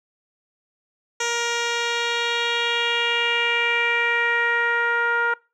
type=tone with low-pass filter sweep; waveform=10% pulse; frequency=471.1 Hz; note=A#4; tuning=18 cents sharp; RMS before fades=-22 dBFS; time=1.2-5.34 s; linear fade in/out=5 ms; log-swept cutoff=5900 to 1400 Hz; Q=3; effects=noise-tail reverb RT60 0.3 s tail -24 dB re dry